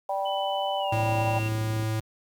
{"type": "harmonic tone", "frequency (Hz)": 195.2, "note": "G3", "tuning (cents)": -7, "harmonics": [3, 4, 5], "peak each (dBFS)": [-30, -28, -34], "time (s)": [0.09, 1.39], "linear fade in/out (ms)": 5}
{"type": "tone with pitch glide", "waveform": "sine", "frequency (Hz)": [2994, 2730], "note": ["F#7", "F7"], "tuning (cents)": [20, -40], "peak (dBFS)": -34, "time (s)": [0.25, 1.49], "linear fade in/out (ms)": 10, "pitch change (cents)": -160, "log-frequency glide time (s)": [0.79, 0.93]}
{"type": "tone", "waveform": "square", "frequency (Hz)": 110, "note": "A2", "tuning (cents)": 0, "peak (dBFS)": -26, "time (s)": [0.92, 2], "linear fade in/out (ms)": 5}
{"type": "click train", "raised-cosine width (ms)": 3, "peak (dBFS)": -26, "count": 30, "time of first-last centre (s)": [0.94, 1.827], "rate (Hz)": 32.7}
{"effects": ["high-pass 60 Hz 12 dB/octave", "9-bit"]}